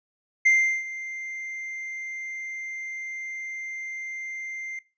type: tone with ADSR envelope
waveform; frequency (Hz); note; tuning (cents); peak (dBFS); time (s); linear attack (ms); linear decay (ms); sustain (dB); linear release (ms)
triangle; 2093; C7; 0; -13; 0.45-4.79; 13; 370; -17; 3
effects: noise-tail reverb RT60 0.3 s tail -20 dB re dry + resampled to 16000 Hz